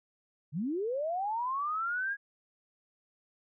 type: linear sweep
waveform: sine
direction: up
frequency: 128.5 to 1661.2 Hz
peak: -30 dBFS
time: 0.52-2.17 s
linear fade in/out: 50 ms
effects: none